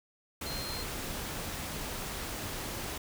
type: tone in noise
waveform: sine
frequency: 4186 Hz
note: C8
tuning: in tune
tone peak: -40 dBFS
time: 0.46-0.83 s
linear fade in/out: 5 ms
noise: pink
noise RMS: -38 dBFS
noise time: 0.41-2.98 s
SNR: -5 dB
effects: none